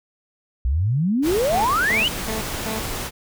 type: exponential sweep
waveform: sine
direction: up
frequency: 58 to 3095 Hz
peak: -17 dBFS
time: 0.65-2.08 s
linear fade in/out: 0 ms
type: noise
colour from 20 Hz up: pink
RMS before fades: -28 dBFS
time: 1.22-3.11 s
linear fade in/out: 50 ms
type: tone bursts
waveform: 15% pulse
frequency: 219.7 Hz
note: A3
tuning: 2 cents flat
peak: -20 dBFS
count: 4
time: 1.52-2.79 s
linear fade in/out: 2 ms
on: 130 ms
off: 250 ms
effects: none